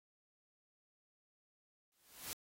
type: noise with exponential growth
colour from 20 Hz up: white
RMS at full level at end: -41 dBFS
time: 1.92-2.33 s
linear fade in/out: 0 ms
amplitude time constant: 87 ms
effects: AAC 48 kbps